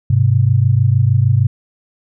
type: tone pair together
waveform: sine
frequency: 102.07 / 128.6 Hz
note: G#2 / C3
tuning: -30 / -30 cents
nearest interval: major third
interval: 400 cents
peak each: -12 dBFS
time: 0.1-1.47 s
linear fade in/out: 5 ms
effects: none